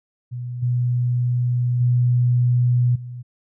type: tone with level steps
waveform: sine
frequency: 122.8 Hz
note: B2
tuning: 9 cents flat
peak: -26 / -17 / -14 / -30 dBFS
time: 0.31-3.23 s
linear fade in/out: 20 ms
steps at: 0.62 / 1.8 / 2.95 s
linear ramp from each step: 10 ms
effects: none